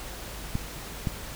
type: clicks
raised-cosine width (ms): 5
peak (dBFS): -14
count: 2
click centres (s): 0.554 / 1.072
effects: added 50 Hz sine -42 dBFS peak until 1.35 s + pink hiss -40 dBFS RMS until 1.35 s